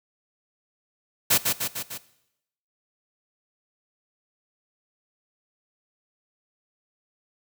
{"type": "noise with echo", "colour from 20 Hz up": "white", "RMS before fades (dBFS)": -19, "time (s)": [1.3, 1.38], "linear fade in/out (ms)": 10, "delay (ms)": 150, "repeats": 4, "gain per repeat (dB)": -4, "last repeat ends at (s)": 1.98, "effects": ["noise-tail reverb RT60 0.8 s tail -17 dB re dry"]}